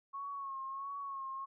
sine tone with vibrato, 1096 Hz, C#6, 20 cents flat, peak -39 dBFS, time 0.13-1.46 s, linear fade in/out 20 ms, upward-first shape sine, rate 1.5 Hz, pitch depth 43 cents each way, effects none

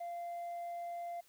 sine tone with tanh clipping, 692 Hz, F5, 16 cents flat, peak -40 dBFS, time 0-1.21 s, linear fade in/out 10 ms, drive 2 dB, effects white hiss -67 dBFS RMS until 1.28 s

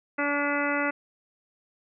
harmonic tone, 287.7 Hz, D4, 36 cents flat, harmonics 1 / 2 / 3 / 4 / 5 / 6 / 7 / 8 / 9, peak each -30 / -31 / -35 / -34 / -30 / -39 / -31 / -42 / -37 dBFS, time 0.18-0.91 s, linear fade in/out 10 ms, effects none

